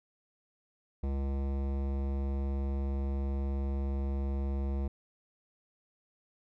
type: tone with hard clipping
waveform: sine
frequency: 68.5 Hz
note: C#2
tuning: 20 cents flat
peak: -32 dBFS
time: 1.03-4.88 s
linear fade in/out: 5 ms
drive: 17 dB
effects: none